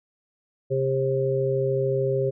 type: harmonic tone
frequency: 133.5 Hz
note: C3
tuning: 35 cents sharp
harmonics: 1 / 3 / 4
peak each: -26 / -24 / -26 dBFS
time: 0.7-2.31 s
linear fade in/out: 20 ms
effects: none